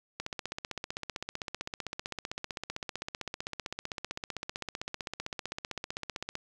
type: click train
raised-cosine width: 0.2 ms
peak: -18 dBFS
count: 97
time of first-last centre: 0.2-6.354 s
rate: 15.6 Hz
effects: none